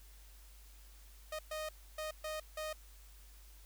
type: tone bursts at uneven times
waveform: sawtooth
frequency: 620 Hz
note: D#5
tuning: 6 cents flat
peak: -35 dBFS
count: 5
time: 1.32-1.39 / 1.51-1.69 / 1.98-2.11 / 2.24-2.4 / 2.57-2.73 s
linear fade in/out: 5 ms
effects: added 50 Hz sine -55 dBFS peak until 3.65 s + white hiss -63 dBFS RMS until 3.65 s